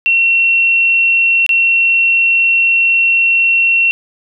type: tone with dropouts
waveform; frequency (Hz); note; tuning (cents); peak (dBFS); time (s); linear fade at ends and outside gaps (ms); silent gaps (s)
sine; 2722; F7; -45; -8; 0.06-3.91; 0; 1.464-1.492
effects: none